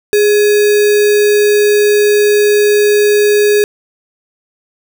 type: tone with sample-and-hold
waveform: sine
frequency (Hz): 415.3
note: G#4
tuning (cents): 0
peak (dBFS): -6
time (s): 0.13-3.64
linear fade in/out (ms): 0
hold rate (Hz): 2100
effects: none